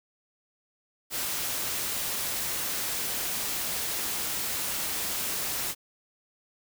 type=noise; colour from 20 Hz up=white; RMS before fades=-31 dBFS; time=1.1-5.75 s; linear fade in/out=50 ms; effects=none